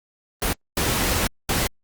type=noise bursts at uneven times; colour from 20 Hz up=pink; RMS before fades=-22 dBFS; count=3; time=0.42-0.53 / 0.77-1.27 / 1.49-1.67 s; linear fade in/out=2 ms; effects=Opus 32 kbps